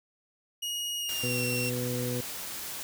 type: tone with pitch glide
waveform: sawtooth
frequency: 2882 to 2727 Hz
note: F#7 to F7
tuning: -46 to -42 cents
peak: -28 dBFS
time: 0.62-1.7 s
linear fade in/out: 10 ms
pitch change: -96 cents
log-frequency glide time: 0.99-1.4 s
type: noise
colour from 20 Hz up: white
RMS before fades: -38 dBFS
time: 1.09-2.83 s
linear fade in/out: 0 ms
type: harmonic tone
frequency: 123.47 Hz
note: B2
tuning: in tune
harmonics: 1 / 2 / 3 / 4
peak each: -33 / -35 / -40 / -35 dBFS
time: 1.23-2.21 s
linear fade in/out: 5 ms
effects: none